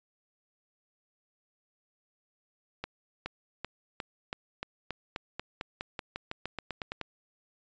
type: accelerating click train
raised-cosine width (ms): 0.3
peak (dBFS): -19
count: 20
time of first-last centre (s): 2.84-7.013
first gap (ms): 420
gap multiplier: 0.92
effects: resampled to 16000 Hz